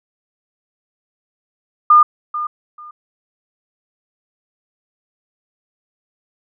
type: tone with echo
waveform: sine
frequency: 1211 Hz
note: D#6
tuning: 47 cents flat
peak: -5 dBFS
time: 1.9-2.03 s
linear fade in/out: 5 ms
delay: 440 ms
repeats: 2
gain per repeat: -14 dB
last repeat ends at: 2.91 s
effects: none